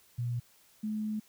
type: tone pair in turn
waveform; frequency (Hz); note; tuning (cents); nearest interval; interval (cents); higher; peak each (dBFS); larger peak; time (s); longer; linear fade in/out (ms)
sine; 120.4 / 214.5; B2 / A3; -44 / -44; minor seventh; 1000; second; -30 / -31; first; 0.18-0.4 / 0.83-1.2; second; 10
effects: white hiss -63 dBFS RMS until 1.28 s